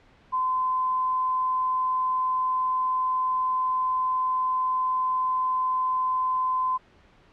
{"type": "tone", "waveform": "sine", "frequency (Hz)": 1026, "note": "C6", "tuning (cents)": -34, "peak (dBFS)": -22, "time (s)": [0.32, 6.78], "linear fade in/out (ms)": 20, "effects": ["pink hiss -57 dBFS RMS until 7.32 s", "low-pass 3000 Hz 12 dB/octave"]}